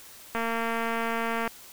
click train, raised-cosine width 0.5 ms, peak -15 dBFS, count 259, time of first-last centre 0.35-1.477 s, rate 229 Hz, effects white hiss -48 dBFS RMS until 1.72 s

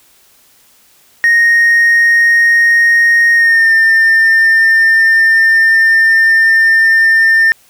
triangle tone with pitch glide, 1862 to 1802.7 Hz, A#6 to A6, -2 to +42 cents, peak -3 dBFS, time 1.24-7.52 s, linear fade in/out 0 ms, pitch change -56 cents, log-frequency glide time 3.35-3.72 s, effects tanh soft clip ceiling 0 dBFS + white hiss -48 dBFS RMS until 7.69 s

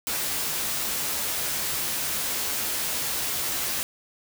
white noise with comb filter, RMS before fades -28 dBFS, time 0.07-3.83 s, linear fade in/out 0 ms, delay 14 ms, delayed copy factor +0.5, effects none

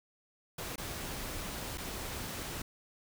pink noise with dropouts, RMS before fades -40 dBFS, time 0.58-2.62 s, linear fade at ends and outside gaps 5 ms, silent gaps 0.759-0.779 / 1.775-1.78 s, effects none

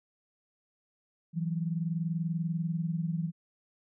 sine tone pair together, 163.3 / 183.65 Hz, E3 / F#3, -16 / -13 cents, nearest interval major second, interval 203 cents, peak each -30 / -35 dBFS, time 1.33-3.32 s, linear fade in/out 50 ms, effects none

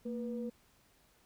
sine tone pair together, 229.7 / 486.7 Hz, A#3 / B4, -25 / -25 cents, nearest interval octave + minor second, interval 1300 cents, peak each -37 / -40 dBFS, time 0.05-0.5 s, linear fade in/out 10 ms, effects tanh soft clip ceiling -28 dBFS + pink hiss -68 dBFS RMS until 1.25 s

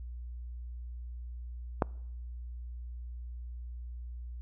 click, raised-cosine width 1 ms, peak -11 dBFS, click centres 1.822 s, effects noise-tail reverb RT60 0.8 s tail -26 dB re dry + added 60 Hz sine -39 dBFS peak until 4.41 s

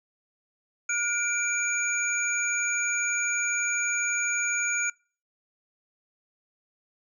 sine tone cluster, 1438 / 2352 / 6740 Hz, F#6 / D7 / G#8, -50 / +2 / +25 cents, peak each -29 dBFS, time 0.89-4.9 s, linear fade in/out 5 ms, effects noise-tail reverb RT60 0.4 s tail -26 dB re dry

